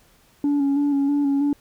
sine tone with vibrato, 283.2 Hz, C#4, 37 cents sharp, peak -15 dBFS, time 0.44-1.53 s, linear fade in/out 2 ms, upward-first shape square, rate 3.1 Hz, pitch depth 28 cents each way, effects tanh soft clip ceiling -16 dBFS + pink hiss -57 dBFS RMS until 1.6 s

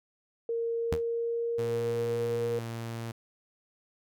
sine tone with pitch glide, 462.7 to 471.1 Hz, A#4 to A#4, -13 to +18 cents, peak -28 dBFS, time 0.49-2.59 s, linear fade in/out 2 ms, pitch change +31 cents, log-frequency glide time 0.73-2.19 s
sawtooth tone with exponential decay, 80.8 Hz, E2, 34 cents flat, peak -21 dBFS, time 0.92-1.03 s, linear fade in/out 5 ms, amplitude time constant 22 ms
sawtooth tone, 115.4 Hz, A#2, 17 cents flat, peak -31 dBFS, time 1.58-3.12 s, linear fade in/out 10 ms
effects none

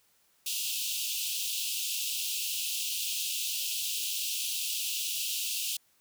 pink high-pass noise, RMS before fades -33 dBFS, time 0.46-5.77 s, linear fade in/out 5 ms, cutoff 2600 Hz, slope 96 dB/octave, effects white hiss -68 dBFS RMS until 6 s

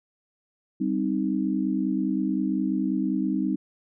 sine chord, C minor, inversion second, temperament equal, 196 / 261.6 / 311.1 Hz, G3 / C4 / Eb4, 0 / 0 / 0 cents, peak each -27 dBFS, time 0.8-3.56 s, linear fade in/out 10 ms, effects none

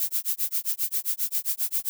violet noise with tremolo, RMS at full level -24 dBFS, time 0-1.89 s, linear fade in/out 0 ms, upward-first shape sine, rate 7.5 Hz, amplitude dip 100%, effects none

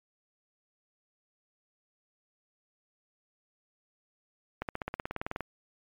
accelerating click train, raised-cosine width 0.5 ms, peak -18 dBFS, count 15, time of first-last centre 4.62-5.407 s, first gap 68 ms, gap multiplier 0.97, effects MP3 96 kbps

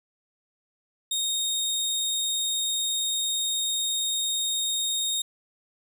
25% pulse tone, 3709 Hz, A#7, 9 cents flat, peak -21 dBFS, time 1.11-5.22 s, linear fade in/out 5 ms, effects none

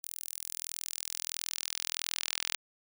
sawtooth tone with high-pass filter sweep, 41.52 Hz, E1, 13 cents sharp, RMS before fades -38 dBFS, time 0.03-2.56 s, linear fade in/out 10 ms, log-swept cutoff 10000 to 3000 Hz, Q 0.92, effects none

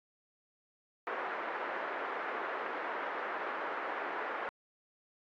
white band-pass noise, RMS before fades -38 dBFS, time 1.07-4.49 s, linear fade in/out 0 ms, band 350 to 1700 Hz, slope 24 dB/octave, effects AAC 64 kbps

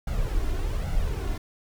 brown noise with flanger, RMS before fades -26 dBFS, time 0.07-1.38 s, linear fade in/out 5 ms, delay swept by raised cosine 1.4 to 2.9 ms, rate 1.2 Hz, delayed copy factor +0.6, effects none

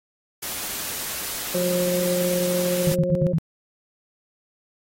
white noise, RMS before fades -30 dBFS, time 0.42-2.95 s, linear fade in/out 10 ms
harmonic tone, 178.9 Hz, F3, 42 cents sharp, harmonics 1 / 2 / 3, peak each -27 / -30 / -23 dBFS, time 1.54-3.33 s, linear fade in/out 10 ms
sine tone bursts, 161.7 Hz, E3, 33 cents flat, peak -17 dBFS, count 5, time 2.87-3.384 s, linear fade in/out 0 ms, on 50 ms, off 66 ms
effects AAC 48 kbps

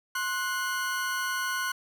40% pulse tone pair together, 1056 / 1472.4 Hz, C6 / F#6, +16 / -9 cents, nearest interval tritone, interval 575 cents, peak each -32 / -29 dBFS, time 0.15-1.72 s, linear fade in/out 5 ms, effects none

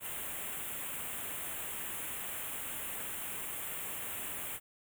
white band-stop noise, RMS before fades -40 dBFS, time 0-4.6 s, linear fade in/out 50 ms, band 3300 to 7600 Hz, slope 48 dB/octave, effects none

